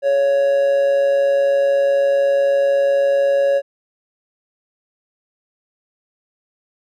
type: tone with amplitude modulation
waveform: triangle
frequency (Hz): 557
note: C#5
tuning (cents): +8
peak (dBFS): -9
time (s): 0.02-3.62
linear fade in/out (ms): 50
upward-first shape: sine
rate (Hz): 132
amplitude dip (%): 40
effects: none